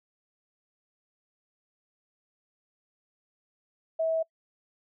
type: tone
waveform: sine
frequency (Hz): 648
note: E5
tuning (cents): -30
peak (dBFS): -24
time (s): 3.99-4.23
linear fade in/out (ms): 10
effects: noise-tail reverb RT60 0.1 s tail -25 dB re dry